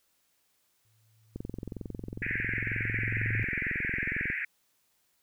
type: tone with exponential growth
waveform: sine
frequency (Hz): 109.9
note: A2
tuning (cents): -2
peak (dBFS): -27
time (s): 0.85-3.43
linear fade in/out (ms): 0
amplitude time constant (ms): 560
type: click train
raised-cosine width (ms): 3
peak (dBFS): -24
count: 66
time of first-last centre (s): 1.36-4.301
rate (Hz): 22.1
type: band-pass noise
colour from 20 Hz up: pink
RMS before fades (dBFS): -33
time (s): 2.22-4.45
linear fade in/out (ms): 5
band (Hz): 1600 to 2400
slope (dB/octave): 96
effects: white hiss -72 dBFS RMS until 5.22 s